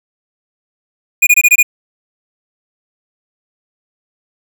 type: tone bursts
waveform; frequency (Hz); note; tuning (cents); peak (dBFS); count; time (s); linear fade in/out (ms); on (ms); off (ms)
square; 2447; D#7; -29; -5; 6; 1.22-1.63; 10; 50; 22
effects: none